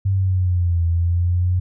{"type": "linear two-way sweep", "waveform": "sine", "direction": "down then up", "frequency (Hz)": [98, 83.9, 90.9], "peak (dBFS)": -15, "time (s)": [0.05, 1.6], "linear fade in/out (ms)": 10, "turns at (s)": 0.85, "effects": []}